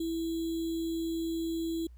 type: tone with sample-and-hold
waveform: sine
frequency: 329.6 Hz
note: E4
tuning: in tune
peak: -30 dBFS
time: 0-1.87 s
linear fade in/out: 5 ms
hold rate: 3675 Hz
effects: added 60 Hz sine -48 dBFS peak until 1.97 s + pink hiss -75 dBFS RMS until 1.97 s